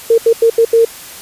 sine tone bursts at uneven times, 458.1 Hz, A#4, 30 cents flat, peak -5 dBFS, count 5, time 0.1-0.18 / 0.26-0.33 / 0.42-0.5 / 0.58-0.65 / 0.73-0.85 s, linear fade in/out 5 ms, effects white hiss -32 dBFS RMS until 1.21 s + resampled to 32000 Hz

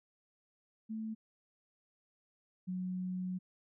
sine tone pair in turn, 220 / 183.51 Hz, A3 / F#3, 0 / -14 cents, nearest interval minor third, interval 314 cents, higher first, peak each -37 / -35 dBFS, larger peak second, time 0.89-1.15 / 2.67-3.39 s, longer second, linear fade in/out 20 ms, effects none

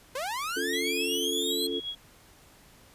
sawtooth linear sweep, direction up, 490 to 4186 Hz, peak -27 dBFS, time 0.15-1.67 s, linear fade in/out 5 ms
sine chord, Db augmented, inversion none, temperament equal, 277.2 / 349.2 / 440 Hz, Db4 / F4 / A4, 0 / 0 / 0 cents, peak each -35 / -34 / -33 dBFS, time 0.56-1.8 s, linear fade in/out 10 ms
sine tone with tremolo, 3322 Hz, G#7, in tune, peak -30 dBFS, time 0.73-1.95 s, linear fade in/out 2 ms, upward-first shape triangle, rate 8 Hz, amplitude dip 75%
effects pink hiss -56 dBFS RMS until 2.94 s + resampled to 32000 Hz

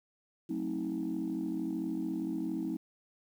sine chord, F# diminished seventh, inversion none, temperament just, 185 / 222 / 266.4 / 319.7 Hz, F#3 / A3 / C4 / Eb4, 0 / +16 / +31 / +47 cents, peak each -39 / -39 / -37 / -34 dBFS, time 0.49-2.77 s, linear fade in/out 10 ms, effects tanh soft clip ceiling -26 dBFS + 10-bit

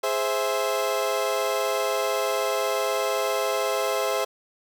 30% pulse chord, Ab augmented, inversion none, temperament equal, 415.3 / 523.3 / 659.3 Hz, Ab4 / C5 / E5, 0 / 0 / 0 cents, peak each -26 / -24 / -25 dBFS, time 0.03-4.25 s, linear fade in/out 10 ms, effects none

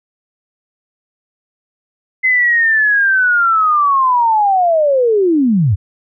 sine linear sweep, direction down, 2057 to 82.9 Hz, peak -9 dBFS, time 2.23-5.76 s, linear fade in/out 20 ms, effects none

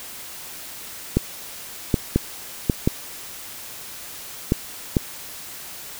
clicks, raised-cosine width 3 ms, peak -3 dBFS, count 7, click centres 1.17 / 1.942 / 2.16 / 2.698 / 2.875 / 4.521 / 4.968 s, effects white hiss -37 dBFS RMS until 5.99 s

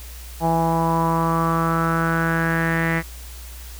sawtooth tone with low-pass filter sweep, 164.81 Hz, E3, in tune, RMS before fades -20 dBFS, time 0.4-3.03 s, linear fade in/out 50 ms, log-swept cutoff 810 to 2000 Hz, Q 6.2, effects added 60 Hz sine -35 dBFS peak until 3.79 s + white hiss -42 dBFS RMS until 3.79 s

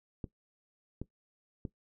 clicks, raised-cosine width 3 ms, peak -25 dBFS, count 3, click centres 0.242 / 1.016 / 1.652 s, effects noise-tail reverb RT60 0.1 s tail -17 dB re dry

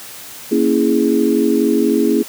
sine chord, A# half-diminished seventh, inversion none, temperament equal, 233.1 / 277.2 / 329.6 / 415.3 Hz, A#3 / C#4 / E4 / G#4, 0 / 0 / 0 / 0 cents, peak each -17 dBFS, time 0.51-2.23 s, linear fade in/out 10 ms, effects white hiss -34 dBFS RMS until 2.28 s + high-pass 80 Hz 12 dB/octave

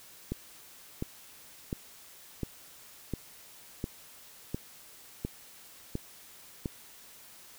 click train, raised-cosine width 3 ms, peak -19 dBFS, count 10, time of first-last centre 0.32-6.658 s, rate 1.42 Hz, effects white hiss -53 dBFS RMS until 7.58 s

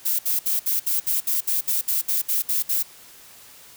violet noise bursts, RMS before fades -22 dBFS, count 14, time 0.05-2.829 s, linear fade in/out 10 ms, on 140 ms, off 63 ms, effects white hiss -47 dBFS RMS until 3.76 s

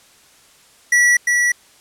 square tone with echo, 1943 Hz, B6, 29 cents flat, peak -11 dBFS, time 0.92-1.17 s, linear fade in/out 5 ms, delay 350 ms, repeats 1, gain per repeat -3 dB, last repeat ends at 1.52 s, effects white hiss -50 dBFS RMS until 1.8 s + low-pass 10000 Hz 12 dB/octave

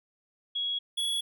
sine / square tone pair in turn, 3328 / 3369 Hz, G#7 / G#7, +3 / +24 cents, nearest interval unison, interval 21 cents, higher second, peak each -28 dBFS, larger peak neither, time 0.55-0.79 / 0.97-1.21 s, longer neither, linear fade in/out 10 ms, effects none

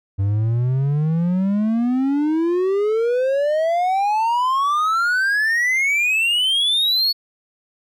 triangle exponential sweep, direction up, 96.1 to 4435 Hz, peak -14 dBFS, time 0.18-7.13 s, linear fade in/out 20 ms, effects none

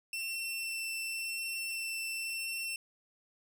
sawtooth tone with vibrato, 2691 Hz, E7, 35 cents sharp, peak -32 dBFS, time 0.13-2.76 s, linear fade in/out 2 ms, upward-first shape sine, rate 0.92 Hz, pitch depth 9 cents each way, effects none

